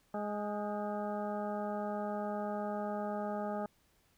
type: harmonic tone with a mistuned harmonic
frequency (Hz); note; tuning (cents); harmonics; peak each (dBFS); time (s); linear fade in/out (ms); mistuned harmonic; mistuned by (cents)
207.7; G#3; 0; 1 / 2 / 3 / 4 / 6 / 7 / 8; -39 / -43 / -39 / -41 / -46 / -56 / -56; 0.14-3.66; 2; 8; -67
effects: pink hiss -71 dBFS RMS until 4.17 s